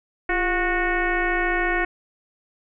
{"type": "tone with frequency modulation", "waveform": "sine", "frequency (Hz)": 1092, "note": "C#6", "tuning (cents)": -26, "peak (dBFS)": -19, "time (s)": [0.29, 1.85], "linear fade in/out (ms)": 5, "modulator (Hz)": 373, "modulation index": 2.9, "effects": []}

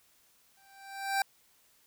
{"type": "tone with exponential growth", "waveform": "25% pulse", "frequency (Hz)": 784, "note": "G5", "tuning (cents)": 0, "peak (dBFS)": -21, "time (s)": [0.57, 1.22], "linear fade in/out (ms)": 2, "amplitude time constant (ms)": 140, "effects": ["white hiss -66 dBFS RMS until 1.86 s"]}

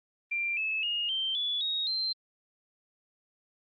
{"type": "tone with pitch steps", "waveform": "sine", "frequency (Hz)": [2372, 2602, 2854, 3130, 3433, 3765, 4130], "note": ["D7", "E7", "F7", "G7", "A7", "A#7", "C8"], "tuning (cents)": [17, -23, 37, -3, -43, 16, -23], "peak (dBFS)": -28, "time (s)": [0.31, 2.13], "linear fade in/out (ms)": 10, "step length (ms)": 260, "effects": ["Opus 24 kbps"]}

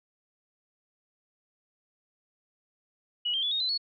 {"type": "tone with pitch steps", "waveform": "sine", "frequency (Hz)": [2920, 3166, 3433, 3722, 4035, 4375], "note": ["F#7", "G7", "A7", "A#7", "B7", "C#8"], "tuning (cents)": [-24, 17, -43, -3, 36, -24], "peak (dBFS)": -26, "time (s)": [3.25, 3.778], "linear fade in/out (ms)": 10, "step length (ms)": 88, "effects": []}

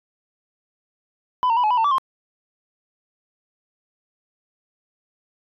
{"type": "tone with pitch steps", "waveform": "sine", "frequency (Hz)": [1001, 915, 984, 853, 986, 900, 1155, 1060], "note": ["B5", "A#5", "B5", "G#5", "B5", "A5", "D6", "C6"], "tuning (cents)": [23, -32, -7, 46, -3, 39, -29, 22], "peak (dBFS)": -13, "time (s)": [1.43, 1.982], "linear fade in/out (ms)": 0, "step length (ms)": 69, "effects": ["tanh soft clip ceiling -15 dBFS"]}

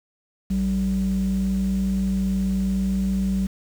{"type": "tone pair together", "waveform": "sine", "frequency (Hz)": [56.79, 191.2], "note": ["A#1", "G3"], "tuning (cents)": [-45, -43], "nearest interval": "octave + major sixth", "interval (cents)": 2102, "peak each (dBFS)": [-25, -19], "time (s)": [0.5, 3.47], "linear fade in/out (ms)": 10, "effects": ["tanh soft clip ceiling -16 dBFS", "7-bit"]}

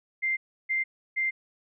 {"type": "tone bursts", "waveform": "sine", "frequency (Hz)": 2093, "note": "C7", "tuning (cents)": 0, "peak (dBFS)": -24, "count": 3, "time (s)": [0.22, 1.31], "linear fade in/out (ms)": 20, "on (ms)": 150, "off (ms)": 320, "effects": []}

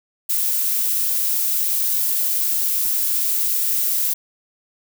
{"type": "noise", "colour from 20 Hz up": "violet", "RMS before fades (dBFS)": -20, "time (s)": [0.29, 4.14], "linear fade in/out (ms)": 10, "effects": []}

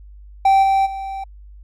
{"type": "tone with level steps", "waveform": "triangle", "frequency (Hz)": 778, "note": "G5", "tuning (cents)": -13, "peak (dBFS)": [-8, -11, -23], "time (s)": [0.45, 1.24], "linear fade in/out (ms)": 5, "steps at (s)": [0.62, 0.85], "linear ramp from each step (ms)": 20, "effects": ["added 50 Hz sine -38 dBFS peak until 1.63 s"]}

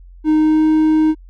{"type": "tone with pitch glide", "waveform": "triangle", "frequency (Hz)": [309.4, 312.1], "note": ["D#4", "D#4"], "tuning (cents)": [-10, 5], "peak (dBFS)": -8, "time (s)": [0.24, 1.15], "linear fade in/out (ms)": 50, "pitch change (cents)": 15, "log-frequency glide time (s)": [0.37, 0.65], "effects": ["added 44 Hz sine -37 dBFS peak until 1.29 s"]}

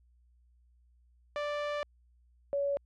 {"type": "tone pair in turn", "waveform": ["sawtooth", "sine"], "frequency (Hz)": [587.3, 564.1], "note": ["D5", "C#5"], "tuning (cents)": [0, 30], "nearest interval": "minor second", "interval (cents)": 70, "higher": "first", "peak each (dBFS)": -28, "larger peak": "neither", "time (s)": [[1.36, 1.83], [2.53, 2.77]], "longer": "first", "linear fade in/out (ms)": 0, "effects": ["added 60 Hz sine -62 dBFS peak until 2.85 s", "low-pass 3000 Hz 12 dB/octave"]}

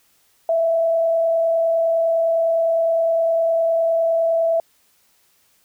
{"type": "tone with frequency modulation", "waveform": "sine", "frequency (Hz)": 661, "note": "E5", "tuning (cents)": 5, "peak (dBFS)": -15, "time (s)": [0.49, 4.6], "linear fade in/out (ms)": 2, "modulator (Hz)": 29.8, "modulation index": 0.28, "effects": ["white hiss -60 dBFS RMS until 5.64 s"]}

